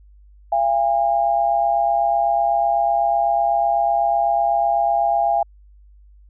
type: tone pair together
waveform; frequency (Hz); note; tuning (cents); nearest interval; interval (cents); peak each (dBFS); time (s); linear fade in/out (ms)
sine; 683 / 811; F5 / G#5; -39 / -41; minor third; 298; -18; 0.52-5.43; 5
effects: added 50 Hz sine -45 dBFS peak until 6.29 s